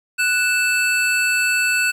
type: tone pair together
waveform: square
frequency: 1480 / 2637 Hz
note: F#6 / E7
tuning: 0 / 0 cents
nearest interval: minor seventh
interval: 1000 cents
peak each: -20 / -19 dBFS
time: 0.18-1.92 s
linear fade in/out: 20 ms
effects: low-pass 12000 Hz 12 dB/octave + 8-bit